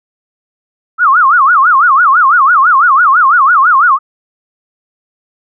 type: tone with vibrato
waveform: sine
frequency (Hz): 1244.5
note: D#6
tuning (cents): 0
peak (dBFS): -4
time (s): 0.98-3.99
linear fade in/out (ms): 50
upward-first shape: sine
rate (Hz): 6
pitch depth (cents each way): 290
effects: none